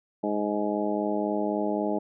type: harmonic tone with a mistuned harmonic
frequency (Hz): 103.83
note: G#2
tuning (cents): 0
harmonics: 2 / 3 / 4 / 5 / 6 / 7 / 8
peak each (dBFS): -31 / -30 / -32 / -36 / -31 / -41 / -34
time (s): 0.23-1.99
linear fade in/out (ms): 10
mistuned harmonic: 8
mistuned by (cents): +20
effects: none